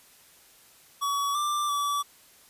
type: tone with pitch steps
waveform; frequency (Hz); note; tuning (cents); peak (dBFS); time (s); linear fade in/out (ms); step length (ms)
square; 1132 / 1181 / 1151; C#6 / D6 / D6; +36 / +9 / -35; -26; 1.01-2.03; 20; 340
effects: white hiss -56 dBFS RMS until 2.49 s + resampled to 32000 Hz